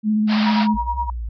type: tone with vibrato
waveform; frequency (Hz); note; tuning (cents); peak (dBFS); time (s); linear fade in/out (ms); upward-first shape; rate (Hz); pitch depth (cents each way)
sine; 213.7; G#3; +50; -15; 0.03-0.78; 50; square; 15; 17
type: band-pass noise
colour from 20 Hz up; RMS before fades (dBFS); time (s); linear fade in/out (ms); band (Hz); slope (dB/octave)
pink; -26; 0.27-0.68; 50; 600 to 5100; 96
type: tone with tremolo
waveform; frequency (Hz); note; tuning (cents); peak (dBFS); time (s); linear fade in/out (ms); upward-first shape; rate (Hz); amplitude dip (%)
sine; 953; A#5; +38; -18; 0.46-1.1; 2; sine; 9.6; 85
type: linear two-way sweep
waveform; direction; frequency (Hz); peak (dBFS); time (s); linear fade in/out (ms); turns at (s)
sine; up then down; 53.7 to 66.5 to 53.7; -24; 0.74-1.29; 5; 0.99
effects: none

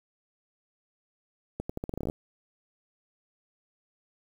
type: accelerating click train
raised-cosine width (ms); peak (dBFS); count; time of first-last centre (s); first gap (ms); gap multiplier
2; -19; 13; 1.6-2.099; 95; 0.83
effects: 8-bit

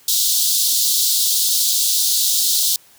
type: high-pass noise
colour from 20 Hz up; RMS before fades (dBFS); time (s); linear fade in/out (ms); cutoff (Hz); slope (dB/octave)
pink; -17; 0.08-2.76; 2; 3600; 48
effects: white hiss -50 dBFS RMS until 2.98 s

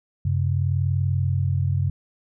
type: tone pair together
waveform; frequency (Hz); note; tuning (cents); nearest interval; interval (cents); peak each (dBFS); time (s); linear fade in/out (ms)
sine; 93.8 / 134.37; F#2 / C3; +24 / +46; tritone; 622; -21 / -23; 0.25-1.9; 5
effects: none

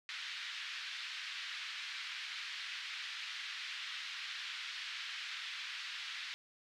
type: band-pass noise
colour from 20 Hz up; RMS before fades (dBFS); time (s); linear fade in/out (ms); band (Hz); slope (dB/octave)
white; -44; 0.09-6.34; 0; 1500 to 4000; 24
effects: none

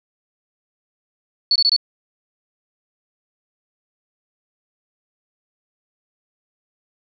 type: tone bursts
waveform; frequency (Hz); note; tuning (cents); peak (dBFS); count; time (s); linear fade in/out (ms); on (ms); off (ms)
sine; 4435; C#8; 0; -12; 4; 1.51-1.764; 2; 47; 22
effects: none

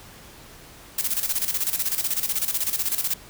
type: noise with tremolo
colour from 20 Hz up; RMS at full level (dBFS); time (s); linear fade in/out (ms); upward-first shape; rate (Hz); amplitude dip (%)
blue; -23; 0.98-3.14; 5; square; 16; 70
effects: pink hiss -46 dBFS RMS until 3.29 s

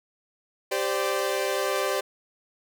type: chord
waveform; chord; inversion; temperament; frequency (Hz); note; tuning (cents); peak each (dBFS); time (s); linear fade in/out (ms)
sawtooth; G suspended fourth; none; equal with one note detuned; 392 / 518.7 / 587.3; G4 / C5 / D5; 0 / -15 / 0; -25; 0.71-2.01; 10
effects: none

